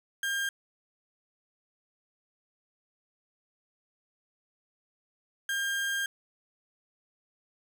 35% pulse tone bursts at uneven times, 1604 Hz, G6, 39 cents sharp, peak -27 dBFS, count 2, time 0.23-0.49 / 5.49-6.06 s, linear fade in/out 2 ms, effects none

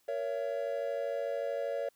triangle chord, A# diminished, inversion none, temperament just, 466.2 / 559.4 / 671.3 Hz, A#4 / C#5 / E5, 0 / +16 / +31 cents, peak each -36 / -32 / -37 dBFS, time 0.08-1.89 s, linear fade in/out 5 ms, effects white hiss -71 dBFS RMS until 1.95 s

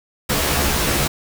pink noise with comb filter, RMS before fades -19 dBFS, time 0.29-1.08 s, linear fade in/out 10 ms, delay 14 ms, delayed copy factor +0.9, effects none

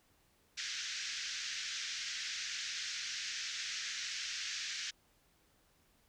white band-pass noise, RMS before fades -41 dBFS, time 0.57-4.91 s, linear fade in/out 10 ms, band 1500 to 6400 Hz, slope 48 dB/octave, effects pink hiss -71 dBFS RMS until 6.08 s

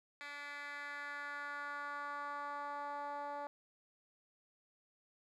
10% pulse tone with band-pass filter sweep, 288.3 Hz, D4, 32 cents flat, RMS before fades -44 dBFS, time 0.21-3.47 s, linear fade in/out 0 ms, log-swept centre 2400 to 750 Hz, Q 2.4, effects none

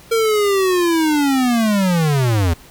square linear sweep, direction down, 461.4 to 79.4 Hz, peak -14 dBFS, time 0.11-2.54 s, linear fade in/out 10 ms, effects pink hiss -44 dBFS RMS until 2.7 s

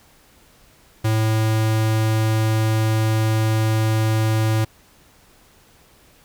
square tone, 110 Hz, A2, in tune, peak -17 dBFS, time 1.04-4.65 s, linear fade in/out 10 ms, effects pink hiss -53 dBFS RMS until 6.24 s

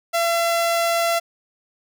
sawtooth tone, 677 Hz, E5, 46 cents sharp, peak -14 dBFS, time 0.13-1.2 s, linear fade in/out 20 ms, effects none

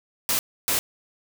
white noise bursts at uneven times, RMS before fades -23 dBFS, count 2, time 0.29-0.39 / 0.68-0.79 s, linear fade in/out 0 ms, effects none

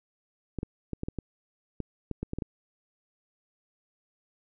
clicks, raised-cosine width 3 ms, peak -19 dBFS, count 12, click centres 0.587 / 0.631 / 0.933 / 1.034 / 1.085 / 1.187 / 1.803 / 2.113 / 2.23 / 2.334 / 2.386 / 2.422 s, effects none

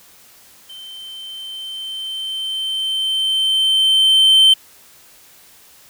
triangle tone with level ramp, 3102 Hz, G7, 19 cents flat, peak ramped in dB -32 to -5 dBFS, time 0.69-4.54 s, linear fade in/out 10 ms, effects white hiss -47 dBFS RMS until 5.89 s

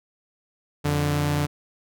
sawtooth tone pair together, 87.63 / 146.4 Hz, F2 / D3, +6 / -5 cents, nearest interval major sixth, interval 889 cents, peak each -24 / -18 dBFS, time 0.84-1.47 s, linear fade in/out 20 ms, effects none

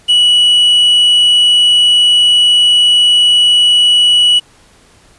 triangle tone with quantisation, 2938 Hz, F#7, 13 cents flat, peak -4 dBFS, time 0.08-4.4 s, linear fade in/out 20 ms, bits 5, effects pink hiss -46 dBFS RMS until 5.18 s + resampled to 24000 Hz

